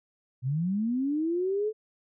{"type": "linear sweep", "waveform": "sine", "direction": "up", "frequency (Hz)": [120.1, 440], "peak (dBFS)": -25, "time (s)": [0.42, 1.73], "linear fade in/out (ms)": 50, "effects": []}